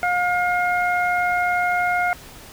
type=harmonic tone; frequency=713 Hz; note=F5; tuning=36 cents sharp; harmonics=1 / 2 / 3; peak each=-20 / -23 / -25 dBFS; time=0.03-2.13 s; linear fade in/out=0 ms; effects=pink hiss -42 dBFS RMS until 2.52 s